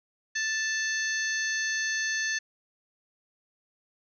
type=harmonic tone with a mistuned harmonic; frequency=880 Hz; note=A5; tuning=in tune; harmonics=2 / 3 / 4 / 5 / 6 / 7; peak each=-28 / -39 / -42 / -37 / -44 / -35 dBFS; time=0.35-2.39 s; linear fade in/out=10 ms; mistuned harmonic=7; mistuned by=+18 cents; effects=none